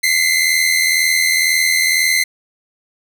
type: tone pair together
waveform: sawtooth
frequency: 2028 / 2110 Hz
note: B6 / C7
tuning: +45 / +14 cents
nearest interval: minor second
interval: 69 cents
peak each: -12 dBFS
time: 0.03-2.24 s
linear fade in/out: 10 ms
effects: none